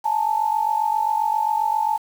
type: tone pair together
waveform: sine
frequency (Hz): 851 / 898.5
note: G#5 / A5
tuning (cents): +42 / +36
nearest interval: minor second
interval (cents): 94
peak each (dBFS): -21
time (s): 0.04-1.98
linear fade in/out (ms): 20
effects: 7-bit